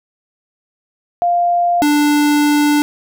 sine / square tone pair in turn, 698.5 / 294.3 Hz, F5 / D4, 0 / +4 cents, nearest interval octave + minor third, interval 1496 cents, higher first, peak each -11 dBFS, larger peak neither, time 1.22-1.82 / 1.82-2.82 s, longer second, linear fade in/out 0 ms, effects none

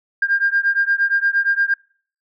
sine beating tone pair, 1600 / 1608.6 Hz, G6 / G6, +35 / +44 cents, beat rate 8.6 Hz, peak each -17 / -18 dBFS, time 0.22-1.74 s, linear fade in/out 5 ms, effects noise-tail reverb RT60 0.5 s tail -26 dB re dry + tanh soft clip ceiling -7 dBFS

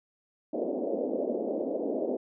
white band-pass noise, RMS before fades -31 dBFS, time 0.53-2.17 s, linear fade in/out 5 ms, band 230 to 610 Hz, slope 48 dB/octave, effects none

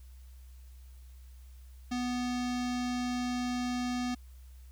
square tone with low-pass filter, 246.9 Hz, B3, in tune, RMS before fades -33 dBFS, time 1.91-4.15 s, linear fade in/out 10 ms, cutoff 5900 Hz, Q 1.6, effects added 63 Hz sine -48 dBFS peak until 4.71 s + white hiss -66 dBFS RMS until 4.71 s

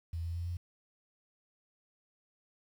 sine tone with pitch steps, 83.2 / 84.56 / 85.94 / 87.34 Hz, E2 / E2 / F2 / F2, +17 / +45 / -27 / +1 cents, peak -34 dBFS, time 0.13-0.57 s, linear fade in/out 5 ms, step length 110 ms, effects 10-bit

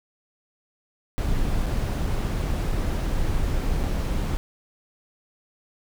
brown noise with dropouts, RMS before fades -24 dBFS, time 1.18-4.37 s, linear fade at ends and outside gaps 0 ms, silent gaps 1.659-1.665 / 3.833-3.838 s, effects none

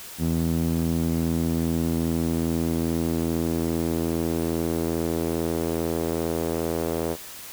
sawtooth tone with band-pass filter sweep, 82.41 Hz, E2, in tune, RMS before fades -25 dBFS, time 0.18-7.17 s, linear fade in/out 50 ms, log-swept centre 210 to 470 Hz, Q 1.7, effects white hiss -40 dBFS RMS until 7.52 s

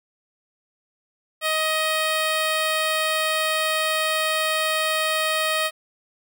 10% pulse tone, 628 Hz, D#5, 16 cents sharp, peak -12 dBFS, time 1.41-5.71 s, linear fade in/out 50 ms, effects none

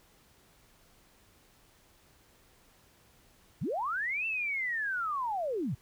sine linear two-way sweep, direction up then down, 94.1 to 2697 to 94.1 Hz, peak -30 dBFS, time 3.61-5.75 s, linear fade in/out 10 ms, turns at 4.26 s, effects pink hiss -63 dBFS RMS until 5.81 s

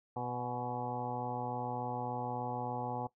harmonic tone with a mistuned harmonic, 123.47 Hz, B2, in tune, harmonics 1 / 2 / 3 / 4 / 5 / 6 / 7 / 8 / 9, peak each -43 / -44 / -48 / -43 / -50 / -41 / -40 / -49 / -51 dBFS, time 0.16-3.07 s, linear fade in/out 5 ms, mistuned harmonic 7, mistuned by -34 cents, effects noise-tail reverb RT60 0.1 s tail -17 dB re dry

